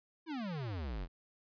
square exponential sweep, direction down, 342.2 to 39.37 Hz, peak -38 dBFS, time 0.26-1.08 s, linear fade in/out 50 ms, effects resampled to 11025 Hz

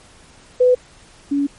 sine tone pair in turn, 500 / 282.9 Hz, B4 / C#4, +21 / +35 cents, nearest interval minor seventh, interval 986 cents, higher first, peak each -9 / -15 dBFS, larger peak first, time 0.6-0.75 / 1.31-1.47 s, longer second, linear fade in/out 10 ms, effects pink hiss -47 dBFS RMS until 1.58 s + MP3 48 kbps

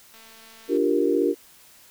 click train, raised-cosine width 0.2 ms, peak -33 dBFS, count 142, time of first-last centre 0.14-0.769 s, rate 224 Hz
sine chord, G minor seventh, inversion second, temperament equal, 293.7 / 349.2 / 392 / 466.2 Hz, D4 / F4 / G4 / Bb4, 0 / 0 / 0 / 0 cents, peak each -24 dBFS, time 0.68-1.35 s, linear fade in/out 50 ms
effects white hiss -52 dBFS RMS until 1.9 s

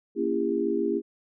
sine chord, A# diminished seventh, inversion none, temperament just, 233.1 / 279.7 / 335.6 / 402.8 Hz, A#3 / C#4 / E4 / G4, 0 / +16 / +31 / +47 cents, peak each -31 / -31 / -28 / -27 dBFS, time 0.15-1.02 s, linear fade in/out 50 ms, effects none

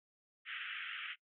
white band-pass noise, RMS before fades -44 dBFS, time 0.45-1.16 s, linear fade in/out 50 ms, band 1300 to 3200 Hz, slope 96 dB/octave, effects noise-tail reverb RT60 0.1 s tail -21 dB re dry

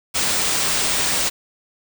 white band-stop noise, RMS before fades -20 dBFS, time 0.14-1.3 s, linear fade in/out 20 ms, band 9900 to 16000 Hz, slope 96 dB/octave, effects none

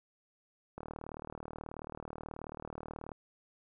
click train, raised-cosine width 1 ms, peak -28 dBFS, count 91, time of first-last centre 0.78-3.118 s, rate 38.5 Hz, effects none

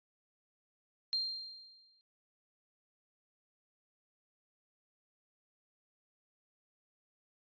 sine tone with exponential decay, 4186 Hz, C8, in tune, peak -29 dBFS, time 1.13-2.01 s, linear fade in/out 0 ms, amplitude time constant 190 ms, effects resampled to 11025 Hz

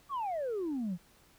sine exponential sweep, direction down, 1182 to 164.9 Hz, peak -30 dBFS, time 0.09-0.98 s, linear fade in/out 50 ms, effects tanh soft clip ceiling -30 dBFS + pink hiss -63 dBFS RMS until 1.38 s

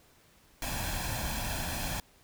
pink noise with comb filter, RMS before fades -34 dBFS, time 0.62-2 s, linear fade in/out 2 ms, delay 1.2 ms, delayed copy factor +0.65, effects pink hiss -62 dBFS RMS until 2.23 s

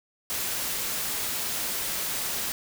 white noise, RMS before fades -30 dBFS, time 0.3-2.52 s, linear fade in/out 0 ms, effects none

